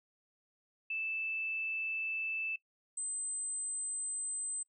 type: tone pair in turn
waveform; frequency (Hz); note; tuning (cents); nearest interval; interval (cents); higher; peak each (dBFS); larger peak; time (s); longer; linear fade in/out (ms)
sine; 2637 / 8152; E7 / C9; 0 / -46; octave + minor sixth; 1954; second; -34 / -35; first; 0.9-2.56 / 2.97-4.63; neither; 5
effects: noise-tail reverb RT60 0.1 s tail -19 dB re dry